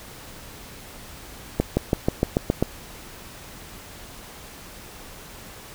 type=accelerating click train; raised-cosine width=2 ms; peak=-5 dBFS; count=8; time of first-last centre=1.6-2.626 s; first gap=170 ms; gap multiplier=0.95; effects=pink hiss -42 dBFS RMS until 5.74 s